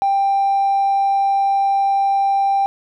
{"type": "tone with hard clipping", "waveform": "sine", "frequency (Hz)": 789, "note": "G5", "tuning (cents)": 11, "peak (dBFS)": -14, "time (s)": [0.02, 2.66], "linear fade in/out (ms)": 0, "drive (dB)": 1, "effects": []}